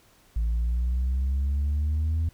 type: exponential sweep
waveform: sine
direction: up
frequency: 55 to 82.3 Hz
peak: -20 dBFS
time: 0.36-2.29 s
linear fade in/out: 5 ms
effects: tanh soft clip ceiling -21 dBFS + pink hiss -59 dBFS RMS until 2.33 s